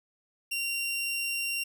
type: tone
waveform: sawtooth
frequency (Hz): 2762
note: F7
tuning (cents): -20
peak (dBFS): -26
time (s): 0.51-1.64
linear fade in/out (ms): 10
effects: none